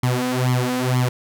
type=tone with flanger; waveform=sawtooth; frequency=126 Hz; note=B2; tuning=35 cents sharp; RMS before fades=-20 dBFS; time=0.03-1.09 s; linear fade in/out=5 ms; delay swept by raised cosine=0.93 to 4.13 ms; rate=2.1 Hz; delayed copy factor=+0.85; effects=none